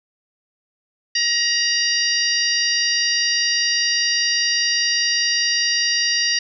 harmonic tone, 945 Hz, A#5, 23 cents sharp, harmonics 2 / 3 / 4 / 5 / 6, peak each -23 / -25 / -30 / -20 / -23 dBFS, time 1.15-6.39 s, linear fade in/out 5 ms, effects none

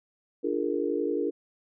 sine chord, Bb dominant seventh, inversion first, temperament equal with one note detuned, 293.7 / 345 / 415.3 / 466.2 Hz, D4 / F4 / Ab4 / Bb4, 0 / -21 / 0 / 0 cents, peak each -31 dBFS, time 0.43-1.31 s, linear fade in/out 20 ms, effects none

